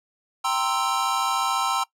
square chord, C dominant seventh, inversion second, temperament equal, 784 / 932.3 / 1046.5 / 1318.5 Hz, G5 / Bb5 / C6 / E6, 0 / 0 / 0 / 0 cents, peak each -29 / -29 / -28 / -27 dBFS, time 0.44-1.84 s, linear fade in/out 10 ms, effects noise-tail reverb RT60 0.1 s tail -20 dB re dry + low-pass 11000 Hz 12 dB/octave

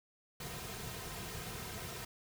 pink noise with comb filter, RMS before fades -44 dBFS, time 0.4-2.05 s, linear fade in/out 5 ms, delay 3.5 ms, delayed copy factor -0.65, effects none

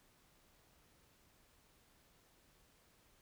silence, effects pink hiss -70 dBFS RMS until 3.21 s

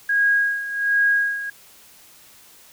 sine tone with tremolo, 1640 Hz, G#6, 22 cents flat, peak -14 dBFS, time 0.09-1.5 s, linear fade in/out 5 ms, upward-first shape sine, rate 1.3 Hz, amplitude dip 75%, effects white hiss -49 dBFS RMS until 2.72 s

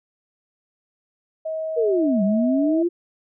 sine tone with pitch glide, 636 to 641.2 Hz, D#5 to E5, +38 to -48 cents, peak -24 dBFS, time 1.45-2.83 s, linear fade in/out 10 ms, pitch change +14 cents, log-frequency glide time 1.62-2.26 s
sine linear two-way sweep, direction down then up, 487.8 to 190.1 to 353.1 Hz, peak -17 dBFS, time 1.76-2.89 s, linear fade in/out 20 ms, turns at 2.23 s
effects none

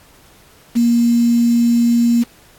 sine tone with quantisation, 235.9 Hz, A#3, 21 cents sharp, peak -10 dBFS, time 0.75-2.24 s, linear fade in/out 20 ms, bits 5, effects pink hiss -48 dBFS RMS until 2.58 s + AAC 64 kbps

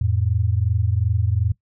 sine tone pair together, 87.31 / 110 Hz, F2 / A2, 0 / 0 cents, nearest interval major third, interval 400 cents, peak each -20 dBFS, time 0.01-1.52 s, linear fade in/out 5 ms, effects noise-tail reverb RT60 0.1 s tail -19 dB re dry

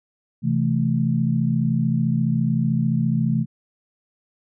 sine chord, A minor, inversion first, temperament equal, 130.81 / 164.81 / 220 Hz, C3 / E3 / A3, 0 / 0 / 0 cents, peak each -22 dBFS, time 0.42-3.46 s, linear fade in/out 50 ms, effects none

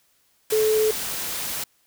sine tone in noise, 433.7 Hz, A4, 25 cents flat, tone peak -17 dBFS, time 0.52-0.91 s, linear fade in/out 5 ms, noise white, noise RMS -29 dBFS, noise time 0.5-1.64 s, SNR +9 dB, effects white hiss -64 dBFS RMS until 1.86 s

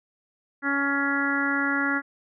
harmonic tone, 279.8 Hz, C#4, 16 cents sharp, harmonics 1 / 2 / 3 / 4 / 5 / 6 / 7, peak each -27 / -38 / -36 / -34 / -27 / -28 / -31 dBFS, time 0.62-2.02 s, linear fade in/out 50 ms, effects none

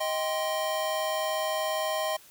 square chord, C minor, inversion first, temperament just, 627.9 / 784.9 / 1046.5 Hz, Eb5 / G5 / C6, +16 / +2 / 0 cents, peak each -30 / -35 / -35 dBFS, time 0-2.17 s, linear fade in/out 10 ms, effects white hiss -54 dBFS RMS until 2.3 s

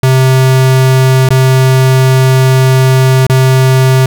square tone with dropouts, 130.9 Hz, C3, 1 cent sharp, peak -5 dBFS, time 0.03-4.06 s, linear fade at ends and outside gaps 2 ms, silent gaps 1.289-1.305 / 3.267-3.297 s, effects none

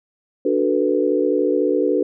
sine chord, B minor seventh, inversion first, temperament equal, 293.7 / 370 / 440 / 493.9 Hz, D4 / F#4 / A4 / B4, 0 / 0 / 0 / 0 cents, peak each -21 dBFS, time 0.45-2.03 s, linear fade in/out 5 ms, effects none

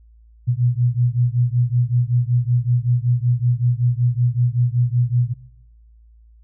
sine beating tone pair, 119.7 / 125 Hz, A#2 / B2, +46 / +21 cents, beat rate 5.3 Hz, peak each -18 dBFS, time 0.47-5.34 s, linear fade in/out 20 ms, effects noise-tail reverb RT60 1.0 s tail -21 dB re dry + added 56 Hz sine -46 dBFS peak until 6.43 s

